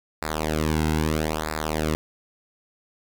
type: tone with flanger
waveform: sawtooth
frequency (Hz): 77.78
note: D#2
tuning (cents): 0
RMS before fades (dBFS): -25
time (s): 0.22-1.95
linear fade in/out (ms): 0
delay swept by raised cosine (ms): 0.32 to 1.72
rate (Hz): 0.77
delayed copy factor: -0.9
effects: none